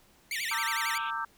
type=tone with vibrato; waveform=sawtooth; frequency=2047 Hz; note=C7; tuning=38 cents flat; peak=-28 dBFS; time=0.31-0.98 s; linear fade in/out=2 ms; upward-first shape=sine; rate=11 Hz; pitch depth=240 cents each way
type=band-pass noise; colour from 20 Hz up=white; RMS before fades=-42 dBFS; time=0.32-1.11 s; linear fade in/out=10 ms; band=2300 to 3500 Hz; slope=96 dB/octave
type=chord; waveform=sine; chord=E half-diminished seventh; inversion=second; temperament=equal with one note detuned; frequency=915.8 / 1174.7 / 1318.5 / 1568 Hz; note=Bb5 / D6 / E6 / G6; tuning=-31 / 0 / 0 / 0 cents; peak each=-36 dBFS; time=0.51-1.25 s; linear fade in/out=5 ms
effects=pink hiss -62 dBFS RMS until 1.37 s